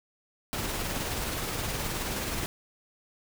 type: noise with tremolo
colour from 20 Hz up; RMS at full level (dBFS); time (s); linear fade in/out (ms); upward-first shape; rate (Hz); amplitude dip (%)
pink; -31; 0.53-2.46; 0; sine; 19; 30
effects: none